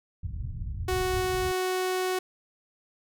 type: low-pass noise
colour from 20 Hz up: white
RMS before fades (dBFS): -34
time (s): 0.23-1.52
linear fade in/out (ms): 5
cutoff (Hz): 110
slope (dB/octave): 24
type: tone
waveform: sawtooth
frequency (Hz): 370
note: F#4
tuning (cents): 0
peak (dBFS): -22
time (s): 0.88-2.19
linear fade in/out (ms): 5
effects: none